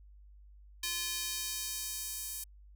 square tone with high-pass filter sweep, 345.9 Hz, F4, 17 cents flat, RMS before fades -38 dBFS, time 0.83-2.44 s, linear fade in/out 5 ms, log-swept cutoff 3200 to 8700 Hz, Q 0.82, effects added 50 Hz sine -53 dBFS peak until 2.75 s

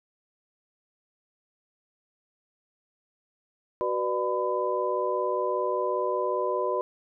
sine tone cluster, 374.8 / 491.9 / 597 / 1005 Hz, F#4 / B4 / D5 / B5, +22 / -7 / +28 / +30 cents, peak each -30 dBFS, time 3.81-6.81 s, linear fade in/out 0 ms, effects none

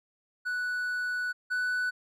triangle tone pair in turn, 1480 / 1489.4 Hz, F#6 / F#6, 0 / +11 cents, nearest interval unison, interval 11 cents, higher second, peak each -27 / -25 dBFS, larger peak second, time 0.45-1.33 / 1.5-1.91 s, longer first, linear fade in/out 20 ms, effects none

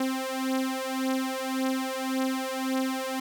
sawtooth beating tone pair, 261.6 / 263.4 Hz, C4 / C4, 0 / +12 cents, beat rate 1.8 Hz, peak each -26 dBFS, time 0-3.2 s, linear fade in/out 5 ms, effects none

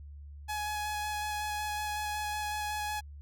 sawtooth tone with vibrato, 841 Hz, G#5, 22 cents sharp, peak -29 dBFS, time 0.48-3.01 s, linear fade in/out 20 ms, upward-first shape square, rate 5.4 Hz, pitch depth 9 cents each way, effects added 72 Hz sine -44 dBFS peak until 3.21 s

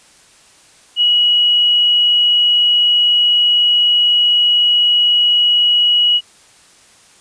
sine tone, 2914 Hz, F#7, 27 cents flat, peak -9 dBFS, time 0.96-6.21 s, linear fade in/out 50 ms, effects white hiss -47 dBFS RMS until 7.2 s + resampled to 22050 Hz

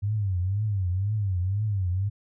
sine tone with vibrato, 98 Hz, G2, in tune, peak -23 dBFS, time 0.02-2.1 s, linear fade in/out 20 ms, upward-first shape triangle, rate 2 Hz, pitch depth 200 cents each way, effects none

